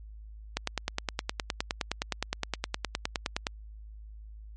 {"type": "click train", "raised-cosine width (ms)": 0.2, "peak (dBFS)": -11, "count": 29, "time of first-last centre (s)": [0.57, 3.469], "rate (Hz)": 9.66, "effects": ["added 53 Hz sine -43 dBFS peak until 4.56 s", "MP3 48 kbps"]}